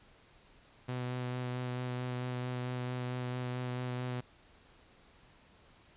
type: tone with vibrato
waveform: sawtooth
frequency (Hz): 125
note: B2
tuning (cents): +21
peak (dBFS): -31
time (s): 0.88-4.21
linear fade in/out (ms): 10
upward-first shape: sine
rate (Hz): 4.5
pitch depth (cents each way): 13
effects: pink hiss -62 dBFS RMS until 5.96 s + resampled to 8000 Hz